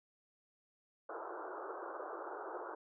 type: band-pass noise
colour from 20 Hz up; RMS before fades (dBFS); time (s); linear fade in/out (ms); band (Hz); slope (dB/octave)
pink; -45; 1.09-2.75; 5; 330 to 1500; 96
effects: none